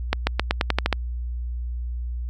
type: accelerating click train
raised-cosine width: 0.3 ms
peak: -3 dBFS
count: 9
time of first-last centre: 0.13-0.927 s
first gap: 140 ms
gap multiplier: 0.9
effects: added 60 Hz sine -26 dBFS peak until 2.29 s

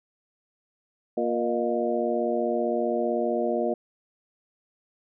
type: harmonic tone with a mistuned harmonic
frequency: 118 Hz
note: A#2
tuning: 22 cents sharp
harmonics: 2 / 3 / 4 / 5 / 6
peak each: -30 / -29 / -29 / -28 / -32 dBFS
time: 1.17-3.74 s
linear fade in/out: 5 ms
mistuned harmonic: 5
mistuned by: +65 cents
effects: none

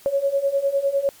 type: beating tone pair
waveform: sine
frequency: 549 / 558.9 Hz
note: C#5 / C#5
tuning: -17 / +14 cents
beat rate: 9.9 Hz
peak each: -23 / -20 dBFS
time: 0.06-1.09 s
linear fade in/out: 0 ms
effects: white hiss -49 dBFS RMS until 1.2 s + MP3 96 kbps

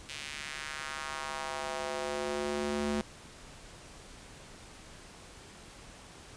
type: tone with high-pass filter sweep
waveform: square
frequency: 72.8 Hz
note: D2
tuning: 15 cents flat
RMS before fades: -36 dBFS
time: 0.09-3.01 s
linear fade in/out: 0 ms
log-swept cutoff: 2700 to 220 Hz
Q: 1.5
effects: pink hiss -51 dBFS RMS until 6.36 s + resampled to 22050 Hz

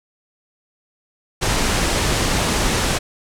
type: low-pass noise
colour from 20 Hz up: pink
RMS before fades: -19 dBFS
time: 1.41-2.99 s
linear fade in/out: 20 ms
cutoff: 9700 Hz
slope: 24 dB/octave
effects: none

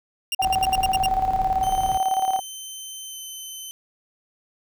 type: tone bursts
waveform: sawtooth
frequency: 2794 Hz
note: F7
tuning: in tune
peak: -19 dBFS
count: 8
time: 0.32-1.062 s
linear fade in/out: 2 ms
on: 28 ms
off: 74 ms
type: tone with tremolo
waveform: sine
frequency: 761 Hz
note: F#5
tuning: 48 cents sharp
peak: -17 dBFS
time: 0.39-2.4 s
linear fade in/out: 10 ms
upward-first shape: square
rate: 18 Hz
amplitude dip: 60%
type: noise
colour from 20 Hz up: brown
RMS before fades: -33 dBFS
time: 0.42-1.98 s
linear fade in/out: 2 ms
type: tone with pitch glide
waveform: 15% pulse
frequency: 3084 to 3066 Hz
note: G7 to G7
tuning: -29 to -39 cents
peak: -27 dBFS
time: 1.63-3.71 s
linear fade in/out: 0 ms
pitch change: -10 cents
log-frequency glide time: 3.09-3.16 s
effects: none

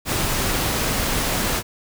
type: noise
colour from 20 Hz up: pink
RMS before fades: -22 dBFS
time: 0.05-1.63 s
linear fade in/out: 50 ms
effects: none

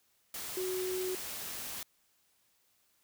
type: tone in noise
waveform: sine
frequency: 370 Hz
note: F#4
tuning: in tune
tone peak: -33 dBFS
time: 0.57-1.15 s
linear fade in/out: 2 ms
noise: white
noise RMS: -41 dBFS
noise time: 0.34-1.83 s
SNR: +5 dB
effects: white hiss -72 dBFS RMS until 3.03 s

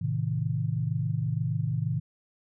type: chord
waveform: sine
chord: A diminished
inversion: none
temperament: just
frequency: 110 / 132 / 158.4 Hz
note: A2 / C3 / Eb3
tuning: 0 / +16 / +31 cents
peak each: -30 dBFS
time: 0.01-2 s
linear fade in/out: 10 ms
effects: none

